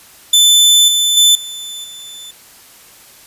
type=tone with level steps; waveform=sawtooth; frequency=3520 Hz; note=A7; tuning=in tune; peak=-3 / -8 / -3 / -22 / -27 dBFS; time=0.33-2.31 s; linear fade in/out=5 ms; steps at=0.88 / 1.17 / 1.35 / 1.84 s; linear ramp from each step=2 ms; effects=white hiss -42 dBFS RMS until 3.26 s + resampled to 32000 Hz